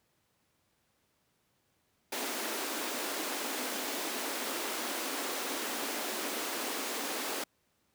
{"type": "high-pass noise", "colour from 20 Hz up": "pink", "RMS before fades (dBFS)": -36, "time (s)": [2.12, 7.44], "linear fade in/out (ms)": 5, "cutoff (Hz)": 240, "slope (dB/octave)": 48, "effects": ["pink hiss -74 dBFS RMS until 7.94 s", "high-pass 80 Hz 12 dB/octave"]}